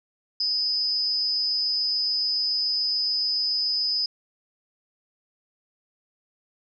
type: tone with amplitude modulation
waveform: sine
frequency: 5020 Hz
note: D#8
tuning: 15 cents sharp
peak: -18 dBFS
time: 0.4-4.06 s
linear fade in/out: 5 ms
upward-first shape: sine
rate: 227 Hz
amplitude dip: 90%
effects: none